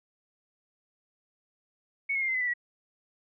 sine tone with pitch steps, 2217 / 2166 / 2117 / 2069 / 2021 / 1975.1 / 1930 Hz, C#7 / C#7 / C7 / C7 / B6 / B6 / B6, 0 / -41 / +20 / -20 / +39 / 0 / -40 cents, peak -26 dBFS, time 2.09-2.538 s, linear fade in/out 10 ms, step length 64 ms, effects none

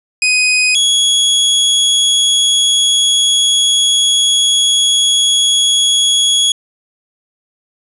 sawtooth tone pair in turn, 2500 / 3344 Hz, D#7 / G#7, +8 / +11 cents, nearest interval perfect fourth, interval 503 cents, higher second, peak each -6 dBFS, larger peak neither, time 0.22-0.75 / 0.75-6.52 s, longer second, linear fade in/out 2 ms, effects resampled to 24000 Hz + 8-bit

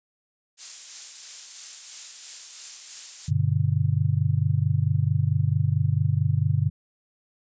violet noise with tremolo, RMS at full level -29 dBFS, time 0.57-3.31 s, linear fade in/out 50 ms, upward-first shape sine, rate 3 Hz, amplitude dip 30%
sine chord, G major, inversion none, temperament just, 98 / 122.5 / 147 Hz, G2 / B2 / D3, 0 / -14 / +2 cents, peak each -24 dBFS, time 3.28-6.7 s, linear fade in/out 10 ms
effects resampled to 16000 Hz

